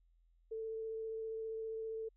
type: tone with vibrato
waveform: sine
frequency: 444.5 Hz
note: A4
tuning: 18 cents sharp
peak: -39 dBFS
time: 0.51-2.09 s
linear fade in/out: 10 ms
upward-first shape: triangle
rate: 15 Hz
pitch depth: 12 cents each way
effects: added 42 Hz sine -67 dBFS peak until 2.16 s